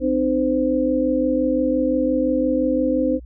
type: tone cluster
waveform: sine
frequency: 258.5 / 304.3 / 516 Hz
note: C4 / D#4 / C5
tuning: -21 / -38 / -24 cents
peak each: -21 dBFS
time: 0-3.2 s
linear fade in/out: 50 ms
effects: added 60 Hz sine -36 dBFS peak until 3.25 s